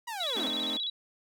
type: linear sweep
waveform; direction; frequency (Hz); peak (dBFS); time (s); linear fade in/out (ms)
sawtooth; down; 982 to 190.7; -31; 0.07-0.49; 10
type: tone with vibrato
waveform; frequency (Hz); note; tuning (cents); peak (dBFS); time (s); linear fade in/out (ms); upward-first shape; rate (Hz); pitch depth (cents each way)
sine; 3629; A#7; -47; -30; 0.2-0.9; 5; square; 15; 120
type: chord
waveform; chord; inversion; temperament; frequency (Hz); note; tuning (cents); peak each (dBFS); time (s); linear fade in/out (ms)
sawtooth; A diminished; none; equal with one note detuned; 220 / 261.6 / 307.7; A3 / C4 / Eb4; 0 / 0 / -19; -36; 0.35-0.78; 20
effects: none